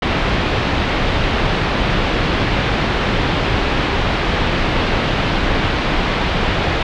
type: low-pass noise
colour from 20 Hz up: pink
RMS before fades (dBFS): -17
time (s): 0.02-6.83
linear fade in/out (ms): 5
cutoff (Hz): 3700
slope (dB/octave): 24
effects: none